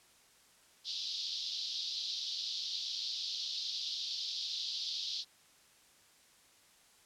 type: band-pass noise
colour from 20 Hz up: pink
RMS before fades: -39 dBFS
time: 0.84-5.25 s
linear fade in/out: 50 ms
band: 3500 to 5100 Hz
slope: 48 dB/octave
effects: white hiss -64 dBFS RMS until 7.05 s + low-pass 10000 Hz 12 dB/octave